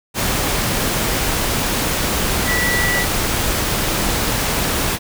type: tone in noise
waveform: sine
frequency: 1956 Hz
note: B6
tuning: 17 cents flat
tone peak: -18 dBFS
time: 2.45-3.06 s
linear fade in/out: 50 ms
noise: pink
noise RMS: -19 dBFS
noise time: 0.14-4.99 s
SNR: -2 dB
effects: none